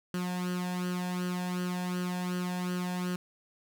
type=tone with flanger; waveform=sawtooth; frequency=180 Hz; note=F#3; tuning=47 cents flat; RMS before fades=-33 dBFS; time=0.14-3.16 s; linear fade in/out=2 ms; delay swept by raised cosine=0.66 to 1.19 ms; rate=2.7 Hz; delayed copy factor=+0.7; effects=none